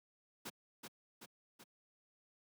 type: noise with echo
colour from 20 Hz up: pink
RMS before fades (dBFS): -45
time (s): 0.45-0.5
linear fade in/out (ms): 10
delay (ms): 380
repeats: 3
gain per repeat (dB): -4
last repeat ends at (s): 1.64
effects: high-pass 150 Hz 12 dB/octave